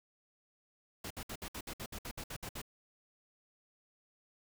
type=noise bursts; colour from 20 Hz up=pink; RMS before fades=-43 dBFS; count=13; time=1.04-2.617 s; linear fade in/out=5 ms; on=65 ms; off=61 ms; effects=none